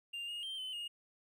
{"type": "tone with pitch steps", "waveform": "triangle", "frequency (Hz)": [2796, 2854, 3146, 3042, 2853], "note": ["F7", "F7", "G7", "F#7", "F7"], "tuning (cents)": [1, 37, 6, 47, 36], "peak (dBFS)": -38, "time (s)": [0.13, 0.88], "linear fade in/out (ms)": 10, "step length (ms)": 150, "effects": []}